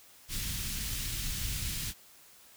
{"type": "band-stop noise", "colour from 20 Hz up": "pink", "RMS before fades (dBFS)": -35, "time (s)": [0.28, 1.94], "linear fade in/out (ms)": 50, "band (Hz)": [140, 2800], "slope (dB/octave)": 12, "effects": ["white hiss -57 dBFS RMS until 2.56 s"]}